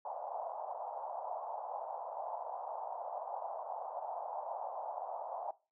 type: band-pass noise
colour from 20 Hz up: pink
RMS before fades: -42 dBFS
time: 0.05-5.51 s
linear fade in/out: 2 ms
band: 630 to 920 Hz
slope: 48 dB/octave
effects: noise-tail reverb RT60 0.3 s tail -19 dB re dry